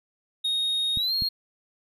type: tone with pitch glide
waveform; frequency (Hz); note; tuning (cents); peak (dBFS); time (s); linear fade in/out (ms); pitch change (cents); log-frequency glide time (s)
triangle; 3729 to 4259; A#7 to C8; 0 to +30; -22; 0.44-1.29; 10; +230; 0.96-1.14
type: clicks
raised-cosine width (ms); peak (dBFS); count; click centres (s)
5; -22; 2; 0.973 / 1.222
effects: none